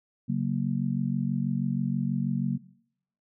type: chord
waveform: sine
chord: F# major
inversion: second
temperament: just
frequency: 138.75 / 185 / 231.2 Hz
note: C#3 / F#3 / A#3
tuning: +2 / 0 / -14 cents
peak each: -29 dBFS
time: 0.28-2.58 s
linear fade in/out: 20 ms
effects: noise-tail reverb RT60 0.7 s tail -20 dB re dry